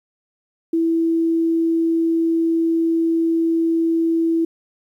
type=tone; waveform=sine; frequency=329.6 Hz; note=E4; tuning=in tune; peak=-15 dBFS; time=0.73-4.45 s; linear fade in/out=5 ms; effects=9-bit